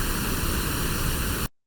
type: noise with comb filter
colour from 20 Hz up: pink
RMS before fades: -25 dBFS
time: 0-1.46 s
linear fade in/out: 0 ms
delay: 0.7 ms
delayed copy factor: +0.8
effects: Opus 32 kbps